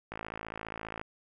click train, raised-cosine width 0.5 ms, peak -23 dBFS, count 50, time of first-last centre 0.12-1.014 s, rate 54.8 Hz, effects none

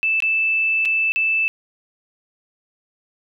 sine tone with dropouts, 2637 Hz, E7, in tune, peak -16 dBFS, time 0.03-1.48 s, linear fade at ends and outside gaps 0 ms, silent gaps 0.203-0.223 / 0.852-0.856 / 1.12-1.16 s, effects none

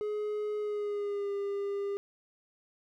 triangle tone with pitch glide, 420.7 to 401.2 Hz, G#4 to G4, +22 to +40 cents, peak -29 dBFS, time 0.01-1.97 s, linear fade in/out 0 ms, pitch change -82 cents, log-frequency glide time 0.59-1.32 s, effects none

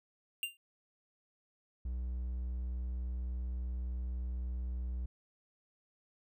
square tone with exponential decay, 2788 Hz, F7, 4 cents flat, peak -31 dBFS, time 0.43-0.57 s, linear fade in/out 1 ms, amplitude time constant 30 ms
triangle tone, 61.74 Hz, B1, in tune, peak -33 dBFS, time 1.85-5.06 s, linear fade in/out 5 ms
effects none

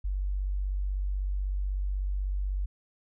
sine tone, 48.08 Hz, G1, 33 cents flat, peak -27 dBFS, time 0.04-2.66 s, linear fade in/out 10 ms, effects none

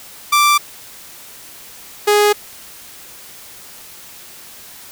sawtooth tone pair in turn, 1174.7 / 415.3 Hz, D6 / G#4, 0 / 0 cents, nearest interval octave + tritone, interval 1800 cents, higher first, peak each -6 dBFS, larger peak neither, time 0.32-0.58 / 2.07-2.33 s, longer neither, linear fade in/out 10 ms, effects white hiss -38 dBFS RMS until 4.91 s

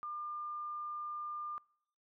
sine tone, 1200 Hz, D6, 37 cents sharp, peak -39 dBFS, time 0.03-1.58 s, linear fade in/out 0 ms, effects noise-tail reverb RT60 0.7 s tail -25 dB re dry

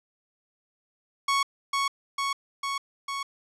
sawtooth tone with echo, 1108.7 Hz, C#6, in tune, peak -18 dBFS, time 1.28-1.43 s, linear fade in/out 5 ms, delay 450 ms, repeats 4, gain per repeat -2 dB, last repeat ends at 3.23 s, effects low-pass 8000 Hz 12 dB/octave

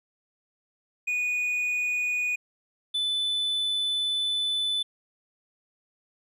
triangle tone pair in turn, 2467 / 3501 Hz, D#7 / A7, -15 / -9 cents, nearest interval tritone, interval 606 cents, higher second, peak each -23 dBFS, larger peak neither, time 1.07-2.36 / 2.94-4.83 s, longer second, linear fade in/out 10 ms, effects resampled to 32000 Hz

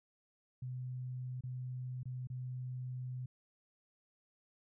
sine tone with dropouts, 126.7 Hz, B2, 45 cents sharp, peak -39 dBFS, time 0.62-3.26 s, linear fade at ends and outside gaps 5 ms, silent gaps 1.409-1.436 / 2.032-2.055 / 2.272-2.3 s, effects none

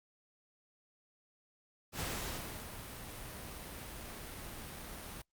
pink noise with ADSR envelope, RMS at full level -38 dBFS, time 1.92-5.22 s, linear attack 79 ms, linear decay 680 ms, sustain -8 dB, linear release 6 ms, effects noise-tail reverb RT60 0.1 s tail -22 dB re dry + Opus 48 kbps

